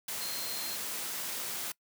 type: tone in noise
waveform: sine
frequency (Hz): 4186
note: C8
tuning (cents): 0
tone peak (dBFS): -40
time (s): 0.21-0.76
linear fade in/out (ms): 5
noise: white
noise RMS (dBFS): -37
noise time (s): 0.08-1.72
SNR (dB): -6
effects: noise-tail reverb RT60 0.1 s tail -23 dB re dry + high-pass 150 Hz 12 dB/octave